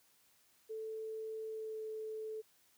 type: tone with pitch glide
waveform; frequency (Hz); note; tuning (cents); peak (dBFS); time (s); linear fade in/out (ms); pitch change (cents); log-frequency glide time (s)
sine; 440 to 436.2; A4 to A4; 0 to -15; -40; 0.69-2.42; 20; -15; 1.46-1.85
effects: white hiss -70 dBFS RMS until 2.77 s + high-pass 60 Hz 12 dB/octave